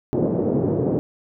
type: band-pass noise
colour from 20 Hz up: white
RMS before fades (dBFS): -21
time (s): 0.13-0.99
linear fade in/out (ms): 0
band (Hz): 110 to 470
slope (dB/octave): 24
effects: none